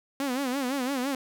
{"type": "tone with vibrato", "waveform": "sawtooth", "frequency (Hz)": 264.1, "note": "C4", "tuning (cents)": 16, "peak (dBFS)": -23, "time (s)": [0.2, 1.15], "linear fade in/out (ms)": 2, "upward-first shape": "sine", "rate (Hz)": 5.9, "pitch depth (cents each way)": 130, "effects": []}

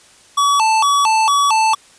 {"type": "tone with vibrato", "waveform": "square", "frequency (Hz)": 1001, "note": "B5", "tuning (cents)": 23, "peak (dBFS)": -12, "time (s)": [0.37, 1.75], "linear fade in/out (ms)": 10, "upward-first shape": "square", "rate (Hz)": 2.2, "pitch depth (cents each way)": 220, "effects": ["white hiss -47 dBFS RMS until 1.98 s", "resampled to 22050 Hz"]}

